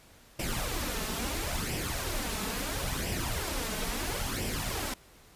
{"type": "noise with flanger", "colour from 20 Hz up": "pink", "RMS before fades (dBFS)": -33, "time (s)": [0.39, 4.94], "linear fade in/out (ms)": 5, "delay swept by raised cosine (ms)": [0.37, 4.67], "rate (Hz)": 0.74, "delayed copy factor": 0.6, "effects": ["pink hiss -57 dBFS RMS until 5.35 s", "resampled to 32000 Hz"]}